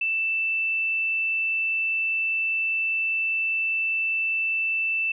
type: tone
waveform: sine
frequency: 2655 Hz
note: E7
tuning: 12 cents sharp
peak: -22 dBFS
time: 0.01-5.12 s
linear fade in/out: 5 ms
effects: none